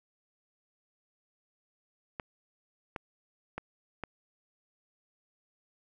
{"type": "clicks", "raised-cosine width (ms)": 0.5, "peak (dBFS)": -21, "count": 4, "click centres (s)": [2.198, 2.962, 3.58, 4.037], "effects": []}